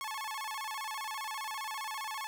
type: tone with vibrato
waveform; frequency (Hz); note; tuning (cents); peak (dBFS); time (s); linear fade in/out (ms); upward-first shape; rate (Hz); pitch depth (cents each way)
sawtooth; 974; B5; -24; -33; 0.01-2.27; 0; square; 15; 200
effects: none